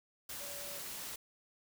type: tone in noise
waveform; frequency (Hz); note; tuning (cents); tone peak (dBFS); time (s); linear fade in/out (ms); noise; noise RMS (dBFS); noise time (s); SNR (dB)
sine; 573; D5; -43; -50; 0.4-0.79; 5; white; -44; 0.29-1.16; -9
effects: none